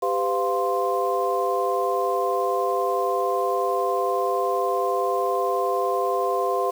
sine tone cluster, 395.2 / 506 / 695 / 1046 Hz, G4 / B4 / F5 / C6, +14 / +42 / -9 / -1 cents, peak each -26 dBFS, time 0.02-6.71 s, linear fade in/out 10 ms, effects 7-bit

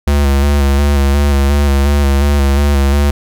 square tone with vibrato, 70.5 Hz, C#2, 30 cents sharp, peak -9 dBFS, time 0.07-3.11 s, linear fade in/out 5 ms, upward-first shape square, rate 2.8 Hz, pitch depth 32 cents each way, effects none

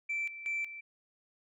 sine tone with tremolo, 2334 Hz, D7, 11 cents flat, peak -30 dBFS, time 0.09-0.81 s, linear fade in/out 10 ms, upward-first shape square, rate 2.7 Hz, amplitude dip 75%, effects tanh soft clip ceiling -28 dBFS

